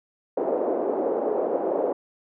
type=band-pass noise; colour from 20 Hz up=white; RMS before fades=-25 dBFS; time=0.37-1.93 s; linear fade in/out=5 ms; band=340 to 590 Hz; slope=24 dB/octave; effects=none